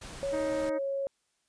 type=noise; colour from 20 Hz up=pink; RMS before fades=-44 dBFS; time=0.01-0.7 s; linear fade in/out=10 ms
type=tone with pitch glide; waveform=sine; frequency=554.4 to 549.9 Hz; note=C#5 to C#5; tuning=0 to -14 cents; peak=-29 dBFS; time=0.23-1.07 s; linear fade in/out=0 ms; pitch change=-14 cents; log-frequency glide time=0.36-0.58 s
type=harmonic tone; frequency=313 Hz; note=D#4; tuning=10 cents sharp; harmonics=1 / 2 / 3 / 4 / 5 / 6 / 7; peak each=-34 / -40 / -44 / -46 / -48 / -50 / -51 dBFS; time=0.32-0.79 s; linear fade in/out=20 ms
effects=white hiss -75 dBFS RMS until 1.48 s + resampled to 22050 Hz